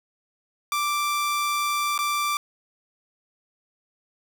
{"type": "tone with dropouts", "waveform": "sawtooth", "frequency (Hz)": 1174.7, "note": "D6", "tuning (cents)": 0, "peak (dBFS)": -19, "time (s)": [0.72, 2.37], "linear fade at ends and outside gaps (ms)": 1, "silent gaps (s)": [1.978, 1.989], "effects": []}